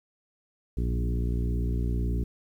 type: harmonic tone with a mistuned harmonic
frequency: 59.6 Hz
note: A#1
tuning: 39 cents sharp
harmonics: 1 / 2 / 3 / 4 / 5 / 6 / 7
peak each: -26 / -32 / -36 / -38 / -40 / -42 / -43 dBFS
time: 0.77-2.24 s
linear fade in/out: 5 ms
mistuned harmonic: 2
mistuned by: -27 cents
effects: 10-bit